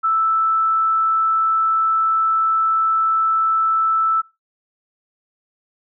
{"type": "tone", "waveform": "sine", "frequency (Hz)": 1318.5, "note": "E6", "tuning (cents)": 0, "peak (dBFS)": -14, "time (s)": [0.03, 4.22], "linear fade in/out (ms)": 20, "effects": ["noise-tail reverb RT60 0.2 s tail -17 dB re dry"]}